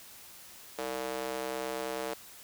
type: tone with high-pass filter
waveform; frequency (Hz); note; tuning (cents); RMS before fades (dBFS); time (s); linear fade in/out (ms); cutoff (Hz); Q
square; 64.7; C2; -19; -36; 0.78-2.14; 5; 480; 1.9
effects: white hiss -51 dBFS RMS until 2.43 s